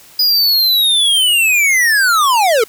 square linear sweep, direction down, 4978 to 415.3 Hz, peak -10 dBFS, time 0.19-2.64 s, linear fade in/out 5 ms, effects white hiss -42 dBFS RMS until 2.68 s

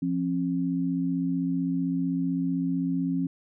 sine tone pair together, 173.26 / 269 Hz, F3 / C4, -13 / +48 cents, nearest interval minor sixth, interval 761 cents, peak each -28 / -26 dBFS, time 0.02-3.27 s, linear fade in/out 5 ms, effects none

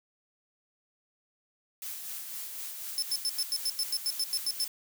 blue noise with tremolo, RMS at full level -38 dBFS, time 1.82-4.68 s, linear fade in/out 2 ms, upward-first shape sine, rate 4 Hz, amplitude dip 35%
30% pulse tone bursts, 5274 Hz, E8, in tune, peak -23 dBFS, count 13, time 2.98-4.643 s, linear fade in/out 0 ms, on 43 ms, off 92 ms
effects none

